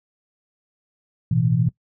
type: chord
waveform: sine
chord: A suspended second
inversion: none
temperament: equal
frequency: 110 / 123.47 / 164.81 Hz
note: A2 / B2 / E3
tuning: 0 / 0 / 0 cents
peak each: -25 / -19 / -20 dBFS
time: 1.31-1.69 s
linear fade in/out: 5 ms
effects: noise-tail reverb RT60 0.1 s tail -19 dB re dry